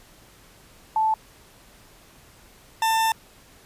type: tone pair in turn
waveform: sine / 40% pulse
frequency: 876 / 893.4 Hz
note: A5 / A5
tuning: -8 / +26 cents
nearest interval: unison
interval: 34 cents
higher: second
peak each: -18 dBFS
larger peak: neither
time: 0.96-1.14 / 2.82-3.12 s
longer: second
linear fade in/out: 2 ms
effects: pink hiss -52 dBFS RMS until 3.65 s + resampled to 32000 Hz